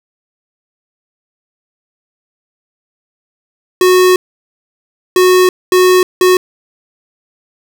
square tone bursts at uneven times, 367 Hz, F#4, 14 cents flat, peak -6 dBFS, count 4, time 3.81-4.16 / 5.16-5.49 / 5.72-6.03 / 6.21-6.37 s, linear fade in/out 2 ms, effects none

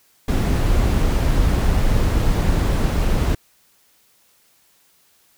brown noise, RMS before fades -17 dBFS, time 0.28-3.35 s, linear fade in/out 5 ms, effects white hiss -58 dBFS RMS until 5.37 s

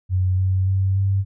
sine tone with pitch steps, 92.5 / 94.17 / 95.87 / 97.6 Hz, F#2 / F#2 / G2 / G2, 0 / +31 / -38 / -7 cents, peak -16 dBFS, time 0.09-1.25 s, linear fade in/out 50 ms, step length 290 ms, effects none

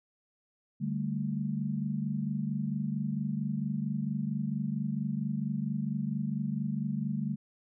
sine chord, D suspended fourth, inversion none, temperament just, 146.83 / 195.78 / 220.2 Hz, D3 / G3 / A3, 0 / -2 / +2 cents, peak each -34 dBFS, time 0.8-7.36 s, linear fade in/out 20 ms, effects none

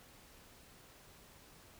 silence, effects pink hiss -60 dBFS RMS until 1.79 s

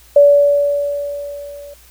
sine tone with level ramp, 574 Hz, D5, 40 cents flat, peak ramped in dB -3 to -32 dBFS, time 0.16-1.74 s, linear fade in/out 5 ms, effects added 60 Hz sine -47 dBFS peak until 1.9 s + white hiss -47 dBFS RMS until 1.9 s

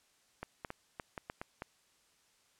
clicks, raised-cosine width 0.5 ms, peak -25 dBFS, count 8, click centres 0.43 / 0.648 / 0.704 / 0.998 / 1.178 / 1.299 / 1.415 / 1.621 s, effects white hiss -70 dBFS RMS until 2.59 s + low-pass 9000 Hz 12 dB/octave

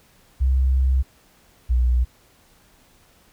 sine tone pair in turn, 65.41 / 61.21 Hz, C2 / B1, 0 / -15 cents, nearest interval minor second, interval 115 cents, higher first, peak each -15 dBFS, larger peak neither, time 0.4-1.03 / 1.69-2.05 s, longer first, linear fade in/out 20 ms, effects pink hiss -56 dBFS RMS until 3.32 s

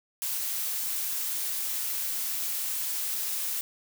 blue noise, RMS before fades -31 dBFS, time 0.22-3.61 s, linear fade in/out 0 ms, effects none

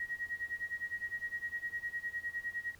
sine tone with tremolo, 1897 Hz, A#6, 30 cents sharp, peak -33 dBFS, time 0-2.75 s, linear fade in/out 2 ms, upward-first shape sine, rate 9.8 Hz, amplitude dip 90%, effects added 86 Hz sine -66 dBFS peak until 2.79 s + pink hiss -62 dBFS RMS until 2.79 s

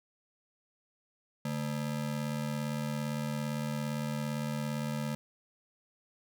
square ring-modulated tone, 183.5 Hz, F#3, 14 cents flat, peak -30 dBFS, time 1.45-5.15 s, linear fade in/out 0 ms, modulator 38.8 Hz, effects none

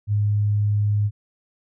sine tone, 103.83 Hz, G#2, in tune, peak -17 dBFS, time 0.07-1.11 s, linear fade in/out 50 ms, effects none

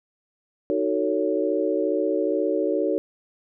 sine chord, D# half-diminished seventh, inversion none, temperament just, 311.1 / 373.4 / 448 / 560 Hz, D#4 / F#4 / A4 / C#5, 0 / +16 / +31 / +18 cents, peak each -26 dBFS, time 0.7-2.98 s, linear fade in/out 0 ms, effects none

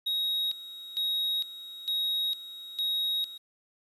triangle tone with tremolo, 3785 Hz, A#7, 26 cents sharp, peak -25 dBFS, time 0.06-3.38 s, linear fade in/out 10 ms, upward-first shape square, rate 1.1 Hz, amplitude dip 80%, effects resampled to 32000 Hz + 10-bit

